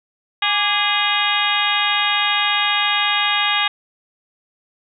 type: harmonic tone with a mistuned harmonic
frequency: 412.7 Hz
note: G#4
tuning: 11 cents flat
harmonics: 2 / 3 / 4 / 5 / 6 / 7 / 8 / 9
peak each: -24 / -24 / -24 / -24 / -24 / -24 / -24 / -24 dBFS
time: 0.42-3.68 s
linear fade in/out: 5 ms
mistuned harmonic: 3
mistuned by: -83 cents
effects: none